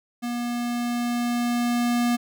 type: tone with level ramp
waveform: square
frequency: 240 Hz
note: B3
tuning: 49 cents flat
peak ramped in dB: -27 to -20 dBFS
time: 0.22-2.17 s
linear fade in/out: 20 ms
effects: none